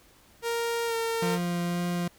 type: tone with pitch glide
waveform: sawtooth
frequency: 466.2 to 456.6 Hz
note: A#4 to A#4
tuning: 0 to -36 cents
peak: -23 dBFS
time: 0.42-1.39 s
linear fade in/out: 50 ms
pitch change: -36 cents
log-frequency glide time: 0.86-0.95 s
type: tone with vibrato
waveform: 40% pulse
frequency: 174.61 Hz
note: F3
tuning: in tune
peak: -26 dBFS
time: 1.22-2.08 s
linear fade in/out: 5 ms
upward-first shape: triangle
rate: 1.9 Hz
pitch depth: 11 cents each way
effects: pink hiss -58 dBFS RMS until 2.18 s